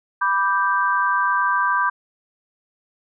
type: chord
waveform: sine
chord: G major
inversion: first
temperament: equal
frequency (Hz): 987.8 / 1174.7 / 1568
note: B5 / D6 / G6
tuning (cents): 0 / 0 / 0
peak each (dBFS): -21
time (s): 0.21-1.9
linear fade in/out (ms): 10
effects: none